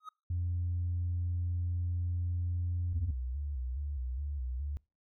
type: tone with exponential growth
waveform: triangle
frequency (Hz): 1261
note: D#6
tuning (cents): +23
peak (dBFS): -36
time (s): 0-0.09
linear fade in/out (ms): 5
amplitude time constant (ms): 19
type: tone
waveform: sine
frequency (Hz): 87.6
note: F2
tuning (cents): +6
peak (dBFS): -29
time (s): 0.3-3.11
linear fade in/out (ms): 5
type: tone with vibrato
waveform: sine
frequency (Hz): 67.3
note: C2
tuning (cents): +49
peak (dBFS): -33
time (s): 2.93-4.77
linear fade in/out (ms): 0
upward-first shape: square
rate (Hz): 2.4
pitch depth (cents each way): 120
effects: noise-tail reverb RT60 0.3 s tail -26 dB re dry + tanh soft clip ceiling -26 dBFS